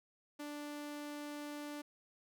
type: tone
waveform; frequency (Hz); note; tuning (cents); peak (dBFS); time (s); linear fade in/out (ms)
sawtooth; 293.7; D4; 0; -39; 0.39-1.82; 10
effects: none